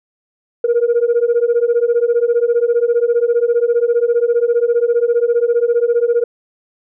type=beating tone pair; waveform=sine; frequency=466.6 / 481.6 Hz; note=A#4 / B4; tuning=+2 / -44 cents; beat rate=15 Hz; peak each=-13 dBFS; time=0.64-6.24 s; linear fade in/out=5 ms; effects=tanh soft clip ceiling -7 dBFS